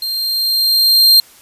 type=tone with level ramp; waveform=45% pulse; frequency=4186 Hz; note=C8; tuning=in tune; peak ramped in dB=-18 to -4 dBFS; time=0.02-1.2 s; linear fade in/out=2 ms; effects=white hiss -44 dBFS RMS until 1.41 s + resampled to 32000 Hz